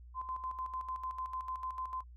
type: tone with tremolo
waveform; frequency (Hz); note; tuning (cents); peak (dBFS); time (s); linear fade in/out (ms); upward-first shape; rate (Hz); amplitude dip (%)
sine; 1032; C6; -24; -35; 0.14-2.04; 50; square; 6.7; 60
effects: added 60 Hz sine -50 dBFS peak until 2.16 s